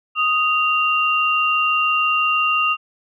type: tone pair together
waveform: sine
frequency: 1244.5 / 2773 Hz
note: D#6 / F7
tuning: 0 / -13 cents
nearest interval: octave + major second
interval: 1387 cents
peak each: -18 dBFS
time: 0.15-2.77 s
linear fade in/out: 50 ms
effects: none